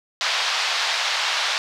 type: band-pass noise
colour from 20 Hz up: white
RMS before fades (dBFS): -23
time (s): 0.21-1.58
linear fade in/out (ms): 0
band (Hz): 690 to 4800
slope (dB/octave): 24
effects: none